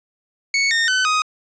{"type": "tone with pitch steps", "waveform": "sawtooth", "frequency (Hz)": [2217, 1832.2, 1514.3, 1251.5], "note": ["C#7", "A#6", "F#6", "D#6"], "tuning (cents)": [0, -30, 40, 10], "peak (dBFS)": -12, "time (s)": [0.54, 1.22], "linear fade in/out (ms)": 2, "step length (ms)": 170, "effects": ["resampled to 16000 Hz", "9-bit"]}